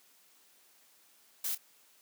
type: noise with echo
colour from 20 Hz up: blue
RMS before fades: -34 dBFS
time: 1.44-1.55 s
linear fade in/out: 5 ms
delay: 28 ms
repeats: 1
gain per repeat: -15 dB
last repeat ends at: 1.578 s
effects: white hiss -64 dBFS RMS until 2.01 s + high-pass 200 Hz 12 dB/octave